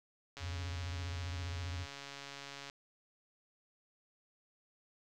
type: click train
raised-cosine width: 0.2 ms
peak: -29 dBFS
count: 327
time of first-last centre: 0.37-2.699 s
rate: 140 Hz
type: tone with vibrato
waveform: triangle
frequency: 87.31 Hz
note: F2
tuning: in tune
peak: -36 dBFS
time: 0.39-1.87 s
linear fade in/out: 50 ms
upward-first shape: square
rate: 15 Hz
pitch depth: 95 cents each way
effects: none